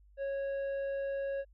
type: tone with tanh clipping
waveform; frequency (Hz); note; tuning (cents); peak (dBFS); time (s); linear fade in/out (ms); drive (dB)
sine; 551; C#5; -11; -34; 0.17-1.45; 50; 7
effects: added 50 Hz sine -58 dBFS peak until 1.53 s